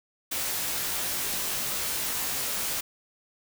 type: noise with comb filter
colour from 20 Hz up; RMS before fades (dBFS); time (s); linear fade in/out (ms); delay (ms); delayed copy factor
white; -30; 0.31-2.81; 10; 18; -0.8
effects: none